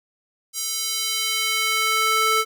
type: tone with high-pass filter sweep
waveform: square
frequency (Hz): 440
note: A4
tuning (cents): 0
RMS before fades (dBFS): -22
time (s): 0.53-2.45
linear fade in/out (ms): 50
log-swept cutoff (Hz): 6200 to 920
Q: 1.2
effects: none